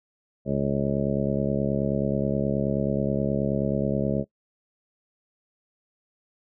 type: harmonic tone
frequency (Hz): 69.4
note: C#2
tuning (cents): +3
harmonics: 1 / 2 / 3 / 4 / 5 / 6 / 7 / 8 / 9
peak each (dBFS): -37 / -28 / -27 / -33 / -34 / -32 / -38 / -30 / -33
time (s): 0.45-4.25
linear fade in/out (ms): 50
effects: noise-tail reverb RT60 0.1 s tail -21 dB re dry